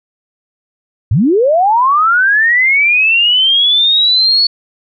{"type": "linear sweep", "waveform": "sine", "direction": "up", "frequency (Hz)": [82.41, 4435], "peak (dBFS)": -7, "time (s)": [1.11, 4.47], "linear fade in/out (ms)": 5, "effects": []}